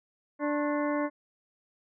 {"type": "harmonic tone with a mistuned harmonic", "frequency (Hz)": 293.7, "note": "D4", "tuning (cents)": 0, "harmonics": [1, 2, 3, 4, 5, 6, 7], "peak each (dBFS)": [-29, -31, -39, -36, -42, -42, -43], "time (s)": [0.39, 1.1], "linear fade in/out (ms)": 50, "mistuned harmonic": 4, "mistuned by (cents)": -140, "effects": []}